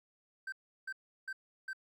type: tone bursts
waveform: triangle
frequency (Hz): 1554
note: G6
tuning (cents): -16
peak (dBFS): -36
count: 4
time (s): 0.47-1.732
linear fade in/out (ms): 5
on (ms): 53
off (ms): 350
effects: none